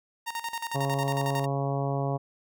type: tone with tremolo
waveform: sawtooth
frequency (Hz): 926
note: A#5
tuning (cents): -12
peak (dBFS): -26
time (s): 0.26-1.46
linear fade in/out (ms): 20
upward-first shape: square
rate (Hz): 11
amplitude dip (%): 75
type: harmonic tone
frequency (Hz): 138.59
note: C#3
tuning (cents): 0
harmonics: 1 / 2 / 3 / 4 / 5 / 6 / 7 / 8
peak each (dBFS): -28 / -36 / -35 / -35 / -34 / -40 / -40 / -42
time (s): 0.74-2.18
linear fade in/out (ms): 20
effects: none